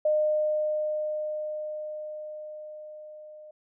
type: tone with level ramp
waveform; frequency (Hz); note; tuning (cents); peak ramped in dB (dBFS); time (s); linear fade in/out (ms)
sine; 610; D#5; -34; -20 to -44; 0.05-3.51; 5
effects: none